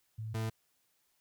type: tone pair in turn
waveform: sine / 40% pulse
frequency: 110 / 111.15 Hz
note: A2 / A2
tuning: 0 / +18 cents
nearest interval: unison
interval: 18 cents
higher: second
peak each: -37 / -32 dBFS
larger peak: second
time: 0.18-0.34 / 0.34-0.5 s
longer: neither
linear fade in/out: 10 ms
effects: white hiss -75 dBFS RMS until 1.2 s